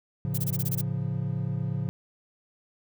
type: chord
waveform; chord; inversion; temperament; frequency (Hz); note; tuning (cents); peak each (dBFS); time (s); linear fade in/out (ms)
triangle; A augmented; none; equal; 110 / 138.59 / 174.61; A2 / C#3 / E#3; 0 / 0 / 0; -30 / -28 / -31; 0.25-1.89; 0
type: noise bursts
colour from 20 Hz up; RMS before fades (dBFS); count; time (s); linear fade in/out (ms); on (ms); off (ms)
violet; -31; 8; 0.34-0.815; 10; 41; 21
effects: none